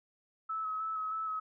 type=tone with vibrato; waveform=sine; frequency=1293 Hz; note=E6; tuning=34 cents flat; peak=-33 dBFS; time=0.49-1.4 s; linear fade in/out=10 ms; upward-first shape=square; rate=3.2 Hz; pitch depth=19 cents each way; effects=none